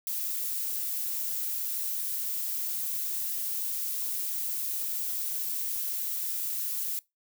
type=noise; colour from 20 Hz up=violet; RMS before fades=-32 dBFS; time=0.07-6.99 s; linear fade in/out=0 ms; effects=noise-tail reverb RT60 0.2 s tail -23 dB re dry